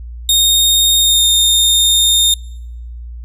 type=tone with pitch glide; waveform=sawtooth; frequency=3697 to 3659 Hz; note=A#7 to A#7; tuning=-15 to -33 cents; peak=-6 dBFS; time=0.29-2.34 s; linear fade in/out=2 ms; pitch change=-18 cents; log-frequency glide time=0.99-1.24 s; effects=noise-tail reverb RT60 0.9 s tail -26 dB re dry + added 59 Hz sine -26 dBFS peak until 3.24 s